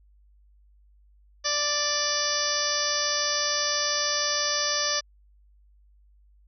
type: harmonic tone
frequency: 587.3 Hz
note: D5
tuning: in tune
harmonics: 1 / 2 / 3 / 4 / 5 / 6 / 7 / 8 / 9 / 10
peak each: -33 / -33 / -32 / -39 / -38 / -35 / -40 / -30 / -31 / -30 dBFS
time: 1.44-5.01 s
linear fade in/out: 20 ms
effects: added 50 Hz sine -55 dBFS peak until 6.47 s